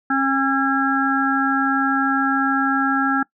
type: harmonic tone with a mistuned harmonic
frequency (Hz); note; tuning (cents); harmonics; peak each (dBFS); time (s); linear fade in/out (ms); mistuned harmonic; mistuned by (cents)
270.7; C#4; -41; 1 / 3 / 5 / 6; -20 / -24 / -21 / -23; 0.1-3.23; 5; 6; +18
effects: noise-tail reverb RT60 0.1 s tail -22 dB re dry